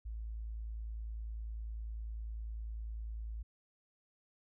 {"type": "tone", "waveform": "sine", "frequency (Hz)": 55, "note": "A1", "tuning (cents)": 0, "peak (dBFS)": -39, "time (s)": [0.05, 3.43], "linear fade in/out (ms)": 10, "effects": []}